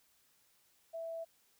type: tone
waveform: sine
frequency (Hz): 659.3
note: E5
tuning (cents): 0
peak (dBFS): -39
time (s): 0.93-1.25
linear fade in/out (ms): 20
effects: white hiss -71 dBFS RMS until 1.59 s